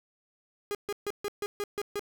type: tone bursts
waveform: 45% pulse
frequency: 409.7 Hz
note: G#4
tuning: 24 cents flat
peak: -30 dBFS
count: 8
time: 0.71-1.994 s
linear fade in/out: 0 ms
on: 38 ms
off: 140 ms
effects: none